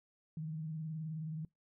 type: tone with vibrato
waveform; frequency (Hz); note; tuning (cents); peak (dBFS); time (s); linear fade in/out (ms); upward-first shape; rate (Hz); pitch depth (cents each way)
sine; 157.5; D#3; +21; -38; 0.37-1.45; 2; sine; 19; 61
effects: noise-tail reverb RT60 0.2 s tail -25 dB re dry